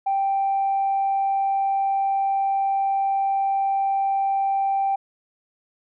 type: tone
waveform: sine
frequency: 784 Hz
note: G5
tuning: in tune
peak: -18 dBFS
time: 0.06-4.96 s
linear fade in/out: 10 ms
effects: tanh soft clip ceiling -15 dBFS